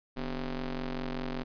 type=ring-modulated tone; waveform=sawtooth; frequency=135.5 Hz; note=C#3; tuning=39 cents flat; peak=-26 dBFS; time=0.16-1.44 s; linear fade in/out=20 ms; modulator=113 Hz; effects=resampled to 11025 Hz